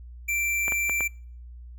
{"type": "tone", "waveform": "square", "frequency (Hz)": 2349, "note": "D7", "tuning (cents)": 0, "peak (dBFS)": -25, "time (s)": [0.28, 1.08], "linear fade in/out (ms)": 10}
{"type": "clicks", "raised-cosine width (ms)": 0.5, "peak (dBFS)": -17, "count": 4, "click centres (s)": [0.681, 0.722, 0.896, 1.007]}
{"effects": ["noise-tail reverb RT60 0.5 s tail -25 dB re dry", "added 60 Hz sine -40 dBFS peak until 1.78 s"]}